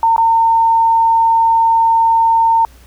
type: tone with dropouts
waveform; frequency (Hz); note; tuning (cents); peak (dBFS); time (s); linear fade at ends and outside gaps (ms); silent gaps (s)
sine; 910; A#5; -42; -8; 0.03-2.65; 1; 0.163-0.18
effects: added 60 Hz sine -41 dBFS peak until 2.86 s + pink hiss -47 dBFS RMS until 2.86 s